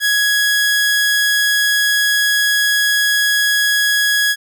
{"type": "tone", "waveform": "sawtooth", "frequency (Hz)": 1668, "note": "G#6", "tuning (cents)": 7, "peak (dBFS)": -9, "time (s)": [0, 4.36], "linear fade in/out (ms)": 50, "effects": []}